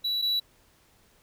triangle tone pair in turn, 3930 / 3930 Hz, B7 / B7, -9 / -9 cents, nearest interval unison, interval 0 cents, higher neither, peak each -24 / -22 dBFS, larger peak second, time 0.04-0.22 / 0.22-0.4 s, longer neither, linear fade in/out 10 ms, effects pink hiss -62 dBFS RMS until 1.22 s

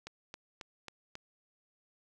click train, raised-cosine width 0.2 ms, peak -26 dBFS, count 5, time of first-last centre 0.07-1.154 s, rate 3.69 Hz, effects none

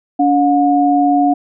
sine tone pair together, 285.7 / 720 Hz, D4 / F#5, -48 / -47 cents, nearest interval octave + major third, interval 1601 cents, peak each -12 dBFS, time 0.19-1.34 s, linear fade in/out 10 ms, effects none

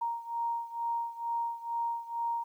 sine beating tone pair, 932.3 / 934.5 Hz, A#5 / A#5, 0 / +4 cents, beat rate 2.2 Hz, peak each -33 / -36 dBFS, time 0.01-2.44 s, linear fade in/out 10 ms, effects 11-bit

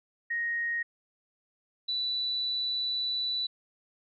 sine tone pair in turn, 1871 / 3965 Hz, A#6 / B7, +6 / +6 cents, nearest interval octave + minor second, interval 1300 cents, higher second, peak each -28 dBFS, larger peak neither, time 0.3-0.83 / 1.88-3.47 s, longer second, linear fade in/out 10 ms, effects none

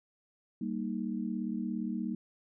sine chord, Eb major, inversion first, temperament equal, 196 / 233.1 / 311.1 Hz, G3 / Bb3 / Eb4, 0 / 0 / 0 cents, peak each -36 / -35 / -39 dBFS, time 0.61-2.15 s, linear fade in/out 5 ms, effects none

